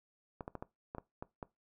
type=clicks; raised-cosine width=1 ms; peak=-27 dBFS; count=8; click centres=0.408 / 0.479 / 0.553 / 0.625 / 0.949 / 0.983 / 1.225 / 1.428 s; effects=noise-tail reverb RT60 0.2 s tail -20 dB re dry